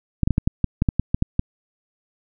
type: clicks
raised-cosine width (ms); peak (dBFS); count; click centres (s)
5; -5; 12; 0.233 / 0.275 / 0.307 / 0.381 / 0.475 / 0.643 / 0.821 / 0.888 / 0.996 / 1.145 / 1.224 / 1.394
effects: none